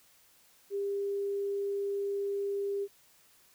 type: tone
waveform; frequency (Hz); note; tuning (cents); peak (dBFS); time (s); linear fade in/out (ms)
sine; 400; G4; +35; -30; 0.7-2.88; 50
effects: white hiss -63 dBFS RMS until 3.54 s